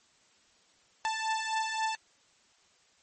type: beating tone pair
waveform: sawtooth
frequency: 880 / 883.8 Hz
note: A5 / A5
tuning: 0 / +7 cents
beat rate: 3.8 Hz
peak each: -30 / -28 dBFS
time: 1.05-1.95 s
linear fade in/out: 0 ms
effects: white hiss -65 dBFS RMS until 3.02 s + MP3 32 kbps